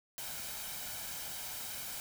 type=noise with comb filter; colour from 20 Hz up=white; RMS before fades=-42 dBFS; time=0.18-2 s; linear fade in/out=0 ms; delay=1.3 ms; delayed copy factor=+0.5; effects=none